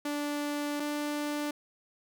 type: tone pair in turn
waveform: sawtooth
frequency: 292.2 / 294.7 Hz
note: D4 / D4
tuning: -9 / +6 cents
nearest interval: unison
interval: 15 cents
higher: second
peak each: -27 dBFS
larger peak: neither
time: 0.05-0.8 / 0.8-1.51 s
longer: first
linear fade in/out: 5 ms
effects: none